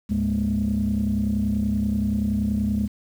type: tone cluster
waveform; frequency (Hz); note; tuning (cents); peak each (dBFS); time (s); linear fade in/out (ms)
sine; 73.4 / 107.2 / 207.6 / 238.1; D2 / A2 / G#3 / A#3; 0 / -45 / 0 / +37; -27 / -30 / -21 / -28; 0.09-2.88; 20
effects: tanh soft clip ceiling -14 dBFS + 8-bit